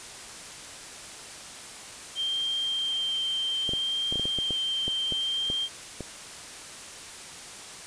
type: tone with vibrato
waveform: sine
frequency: 3159 Hz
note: G7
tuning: 13 cents sharp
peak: -26 dBFS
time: 2.15-5.69 s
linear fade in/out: 50 ms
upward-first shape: sine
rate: 0.64 Hz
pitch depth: 11 cents each way
type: clicks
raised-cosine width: 2 ms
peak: -21 dBFS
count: 12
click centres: 3.692 / 3.735 / 4.125 / 4.157 / 4.196 / 4.255 / 4.387 / 4.507 / 4.88 / 5.123 / 5.501 / 6.007 s
effects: white hiss -42 dBFS RMS until 7.86 s + resampled to 22050 Hz